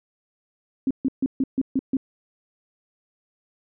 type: tone bursts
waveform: sine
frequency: 265.6 Hz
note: C4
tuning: 26 cents sharp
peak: -18 dBFS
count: 7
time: 0.87-1.969 s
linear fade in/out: 2 ms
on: 37 ms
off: 140 ms
effects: none